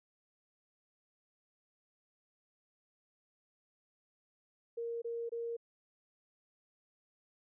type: tone bursts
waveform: sine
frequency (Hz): 466.2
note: A#4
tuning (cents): 0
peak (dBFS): -36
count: 3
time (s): 4.77-5.568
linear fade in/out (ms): 10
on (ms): 250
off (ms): 24
effects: none